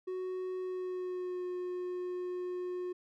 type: tone with pitch glide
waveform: triangle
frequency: 370 to 360.7 Hz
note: F#4 to F#4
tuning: 0 to -44 cents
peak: -33 dBFS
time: 0.07-2.93 s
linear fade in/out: 10 ms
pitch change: -44 cents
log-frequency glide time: 0.59-1.47 s
effects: none